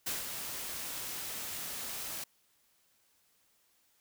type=noise with ADSR envelope; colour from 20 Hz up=white; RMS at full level=-34 dBFS; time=0.06-2.24 s; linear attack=11 ms; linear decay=150 ms; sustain=-6 dB; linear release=5 ms; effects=white hiss -71 dBFS RMS until 4 s